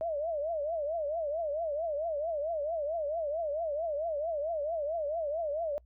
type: tone with vibrato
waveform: sine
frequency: 622.3 Hz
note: D#5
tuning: in tune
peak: -30 dBFS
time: 0.01-5.78 s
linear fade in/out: 0 ms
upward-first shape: triangle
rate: 4.5 Hz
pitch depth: 190 cents each way
effects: noise-tail reverb RT60 0.1 s tail -26 dB re dry + added 60 Hz sine -57 dBFS peak until 5.85 s